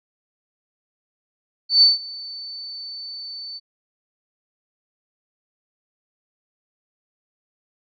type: tone with ADSR envelope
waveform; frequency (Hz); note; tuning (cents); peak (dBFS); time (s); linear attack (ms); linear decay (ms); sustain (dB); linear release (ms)
sine; 4518; C#8; +32; -8; 1.69-3.6; 130; 160; -23; 32
effects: none